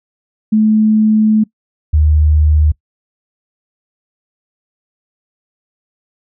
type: tone pair in turn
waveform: sine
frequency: 216.1 / 76.25 Hz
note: A3 / D#2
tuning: -31 / -34 cents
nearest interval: octave + tritone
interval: 1803 cents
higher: first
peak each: -7 dBFS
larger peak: neither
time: 0.52-1.44 / 1.93-2.72 s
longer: first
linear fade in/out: 10 ms
effects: noise-tail reverb RT60 0.1 s tail -22 dB re dry